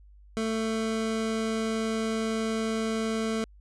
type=tone; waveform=25% pulse; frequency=222.3 Hz; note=A3; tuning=18 cents sharp; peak=-23 dBFS; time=0.37-3.44 s; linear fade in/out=0 ms; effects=added 50 Hz sine -50 dBFS peak until 3.6 s + resampled to 22050 Hz